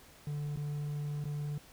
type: tone with dropouts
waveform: triangle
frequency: 146.83 Hz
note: D3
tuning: in tune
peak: -32 dBFS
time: 0.27-1.58 s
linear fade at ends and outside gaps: 2 ms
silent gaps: 0.561-0.572 / 1.242-1.254 s
effects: pink hiss -57 dBFS RMS until 1.72 s